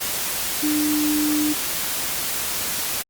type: tone in noise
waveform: sine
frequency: 300 Hz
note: D4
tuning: 37 cents sharp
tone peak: -19 dBFS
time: 0.62-1.54 s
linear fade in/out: 20 ms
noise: white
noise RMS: -25 dBFS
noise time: 0-3.03 s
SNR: +3 dB
effects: Opus 48 kbps